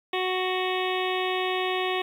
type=harmonic tone; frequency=370 Hz; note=F#4; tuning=in tune; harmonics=1 / 2 / 3 / 5 / 6 / 7 / 8 / 9 / 10; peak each=-28 / -31 / -33 / -35 / -36 / -36 / -37 / -38 / -38 dBFS; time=0.13-2.02 s; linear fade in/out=5 ms; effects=9-bit